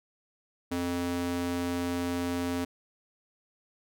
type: tone with high-pass filter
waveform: square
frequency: 87.5 Hz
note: F2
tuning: 4 cents sharp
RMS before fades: -31 dBFS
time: 0.71-2.65 s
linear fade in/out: 10 ms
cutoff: 210 Hz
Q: 1.8
effects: none